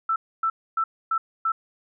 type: tone bursts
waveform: sine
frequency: 1327 Hz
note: E6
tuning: 11 cents sharp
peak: -20 dBFS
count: 5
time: 0.09-1.52 s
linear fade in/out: 5 ms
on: 70 ms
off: 270 ms
effects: none